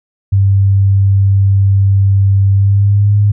sine tone with pitch glide, 98.2 to 102.9 Hz, G2 to G#2, +4 to -16 cents, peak -6 dBFS, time 0.32-3.32 s, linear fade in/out 10 ms, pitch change +80 cents, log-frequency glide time 2.52-3.16 s, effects none

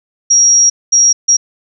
sine tone bursts at uneven times, 5660 Hz, F8, 22 cents sharp, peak -5 dBFS, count 3, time 0.3-0.7 / 0.92-1.13 / 1.28-1.37 s, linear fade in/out 10 ms, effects none

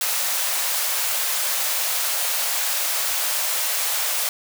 white high-pass noise, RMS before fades -23 dBFS, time 0.01-4.29 s, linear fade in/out 2 ms, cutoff 510 Hz, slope 48 dB/octave, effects none

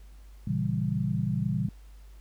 sine chord, A# diminished seventh, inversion none, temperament equal, 116.54 / 138.59 / 164.81 / 196 Hz, A#2 / C#3 / E3 / G3, 0 / 0 / 0 / 0 cents, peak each -31 dBFS, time 0.47-1.69 s, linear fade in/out 5 ms, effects added 50 Hz sine -46 dBFS peak until 2.2 s + pink hiss -63 dBFS RMS until 2.2 s

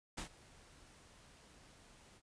pink noise with ADSR envelope, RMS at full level -41 dBFS, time 0.17-2.22 s, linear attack 13 ms, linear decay 100 ms, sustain -21 dB, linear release 56 ms, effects resampled to 22050 Hz

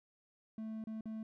triangle tone with dropouts, 219.9 Hz, A3, 1 cent flat, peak -38 dBFS, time 0.58-1.23 s, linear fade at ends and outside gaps 2 ms, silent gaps 0.84-0.871 / 1.009-1.056 s, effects none

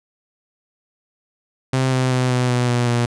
sawtooth tone with pitch steps, 130.81 / 128.93 / 127.09 / 125.26 / 123.47 / 121.7 / 119.95 Hz, C3 / C3 / C3 / B2 / B2 / B2 / A#2, 0 / -25 / -50 / +25 / 0 / -25 / +50 cents, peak -12 dBFS, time 1.73-3.06 s, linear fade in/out 5 ms, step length 190 ms, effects resampled to 22050 Hz

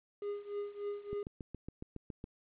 triangle tone with tremolo, 409 Hz, G#4, 26 cents flat, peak -32 dBFS, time 0.22-1.23 s, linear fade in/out 2 ms, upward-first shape triangle, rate 3.4 Hz, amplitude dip 90%
click train, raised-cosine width 3 ms, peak -30 dBFS, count 9, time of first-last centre 1.13-2.241 s, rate 7.2 Hz
effects resampled to 8000 Hz + 11-bit

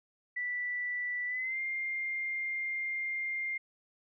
sine tone with pitch glide, 1969 to 2110 Hz, B6 to C7, -6 to +14 cents, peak -32 dBFS, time 0.36-3.58 s, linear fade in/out 10 ms, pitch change +120 cents, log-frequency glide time 1.27-1.59 s, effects none

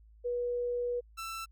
sine / sawtooth tone pair in turn, 485.6 / 1333.6 Hz, B4 / E6, -29 / +20 cents, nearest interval octave + perfect fourth, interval 1749 cents, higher second, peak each -30 / -34 dBFS, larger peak first, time 0.24-1.01 / 1.17-1.46 s, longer first, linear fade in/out 20 ms, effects added 54 Hz sine -55 dBFS peak until 1.51 s

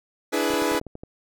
sawtooth chord, E dominant seventh, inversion third, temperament equal with one note detuned, 293.7 / 329.6 / 419.2 / 493.9 Hz, D4 / E4 / G#4 / B4, 0 / 0 / +16 / 0 cents, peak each -23 dBFS, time 0.32-0.8 s, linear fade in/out 20 ms
clicks, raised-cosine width 2 ms, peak -24 dBFS, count 9, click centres 0.504 / 0.537 / 0.621 / 0.717 / 0.748 / 0.814 / 0.867 / 0.954 / 1.035 s
effects none

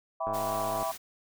sine chord, E minor seventh, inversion none, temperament equal with one note detuned, 659.3 / 784 / 987.8 / 1147.2 Hz, E5 / G5 / B5 / D6, 0 / 0 / 0 / -41 cents, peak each -32 / -36 / -35 / -37 dBFS, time 0.2-0.92 s, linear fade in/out 10 ms
click train, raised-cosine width 1 ms, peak -24 dBFS, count 59, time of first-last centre 0.27-0.828 s, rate 104 Hz
white noise, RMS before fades -42 dBFS, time 0.33-0.98 s, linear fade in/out 20 ms
effects none

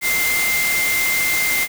sine tone in noise, 2093 Hz, C7, in tune, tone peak -18 dBFS, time 0.01-1.68 s, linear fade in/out 50 ms, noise white, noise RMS -22 dBFS, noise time 0.01-1.68 s, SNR +1 dB, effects none

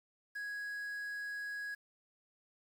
triangle tone with quantisation, 1661.2 Hz, G#6, in tune, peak -37 dBFS, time 0.35-1.75 s, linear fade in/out 10 ms, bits 10, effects none

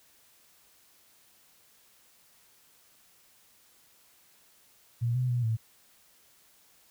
sine tone with pitch steps, 118.3 / 126.3 / 121.9 / 112.2 Hz, A#2 / B2 / B2 / A2, +26 / +39 / -22 / +34 cents, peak -25 dBFS, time 5.01-5.57 s, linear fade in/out 20 ms, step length 140 ms, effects white hiss -62 dBFS RMS until 6.9 s

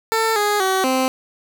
15% pulse tone with pitch steps, 447.2 / 414.6 / 379.4 / 260.5 Hz, A4 / G#4 / F#4 / C4, +28 / -3 / +43 / -7 cents, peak -10 dBFS, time 0.12-1.08 s, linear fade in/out 0 ms, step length 240 ms, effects none

